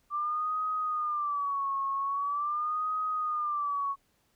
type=tone with vibrato; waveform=sine; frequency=1172 Hz; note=D6; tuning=4 cents flat; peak=-28 dBFS; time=0.1-3.96 s; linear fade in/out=50 ms; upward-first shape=sine; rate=0.43 Hz; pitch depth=120 cents each way; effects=pink hiss -71 dBFS RMS until 4.35 s